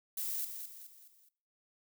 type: noise with echo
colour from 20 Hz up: violet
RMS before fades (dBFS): -37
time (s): 0.17-0.45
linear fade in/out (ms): 5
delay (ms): 210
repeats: 4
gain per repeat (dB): -7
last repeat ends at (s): 1.29
effects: noise-tail reverb RT60 0.5 s tail -21 dB re dry